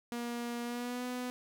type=tone with pitch glide; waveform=sawtooth; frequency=238.1 to 248.8 Hz; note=A#3 to B3; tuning=+37 to +13 cents; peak=-32 dBFS; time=0.12-1.3 s; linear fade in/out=0 ms; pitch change=+76 cents; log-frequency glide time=0.63-1.05 s; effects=none